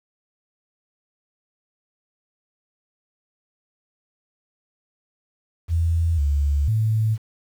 sine tone with pitch steps, 83.2 / 71.7 / 109.9 Hz, E2 / D2 / A2, +17 / -41 / -2 cents, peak -17 dBFS, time 5.68-7.18 s, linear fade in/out 50 ms, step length 500 ms, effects 8-bit

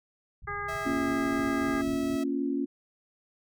white low-pass noise, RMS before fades -45 dBFS, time 0.42-2.16 s, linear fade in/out 5 ms, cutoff 160 Hz, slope 96 dB/octave
harmonic tone, 408 Hz, G#4, 31 cents flat, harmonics 1 / 2 / 3 / 4 / 5, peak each -41 / -41 / -35 / -37 / -41 dBFS, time 0.47-1.82 s, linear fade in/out 10 ms
sawtooth tone, 650 Hz, E5, 24 cents flat, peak -33 dBFS, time 0.68-2.24 s, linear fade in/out 10 ms
sine chord, Bb minor, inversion none, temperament equal, 233.1 / 277.2 / 349.2 Hz, Bb3 / Db4 / F4, 0 / 0 / 0 cents, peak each -34 / -28 / -34 dBFS, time 0.85-2.66 s, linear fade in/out 20 ms
effects none

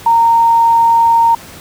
sine tone, 923 Hz, A#5, 17 cents flat, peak -6 dBFS, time 0.06-1.35 s, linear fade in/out 5 ms, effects pink hiss -34 dBFS RMS until 1.6 s + high-pass 60 Hz 12 dB/octave

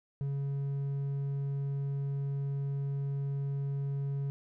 sine tone with hard clipping, 139.4 Hz, C#3, 10 cents sharp, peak -32 dBFS, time 0.21-4.3 s, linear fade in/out 0 ms, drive 3 dB, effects none

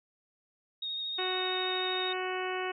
sine tone with vibrato, 3729 Hz, A#7, in tune, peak -33 dBFS, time 0.82-2.13 s, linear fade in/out 5 ms, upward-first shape sine, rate 13 Hz, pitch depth 19 cents each way
harmonic tone, 370 Hz, F#4, in tune, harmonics 1 / 2 / 3 / 4 / 5 / 6 / 7 / 8, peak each -35 / -38 / -40 / -41 / -42 / -43 / -43 / -44 dBFS, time 1.18-2.72 s, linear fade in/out 10 ms
effects none

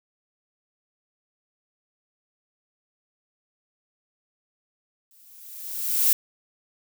violet noise with exponential growth, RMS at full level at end -17 dBFS, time 5.11-6.13 s, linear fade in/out 2 ms, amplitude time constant 220 ms, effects none

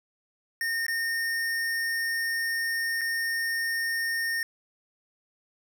square tone with dropouts, 1832 Hz, A#6, 31 cents flat, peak -27 dBFS, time 0.61-4.43 s, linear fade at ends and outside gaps 1 ms, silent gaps 0.866-0.882 / 3.011-3.015 s, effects none

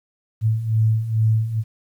sine beating tone pair, 108.9 / 111.2 Hz, A2 / A2, -17 / +19 cents, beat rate 2.3 Hz, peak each -22 / -17 dBFS, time 0.41-1.64 s, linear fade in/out 50 ms, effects 9-bit

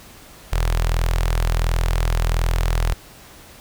sawtooth tone with notch filter, 41.41 Hz, E1, 9 cents sharp, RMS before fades -19 dBFS, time 0.52-2.94 s, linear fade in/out 10 ms, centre 250 Hz, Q 0.52, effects pink hiss -44 dBFS RMS until 3.6 s

